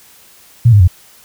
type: tone with pitch steps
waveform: sine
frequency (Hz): 118.1 / 102.81 / 89.5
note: A#2 / G#2 / F2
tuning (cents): +23 / -17 / +43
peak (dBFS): -3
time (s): 0.65-0.878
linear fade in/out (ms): 10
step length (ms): 76
effects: white hiss -44 dBFS RMS until 1.24 s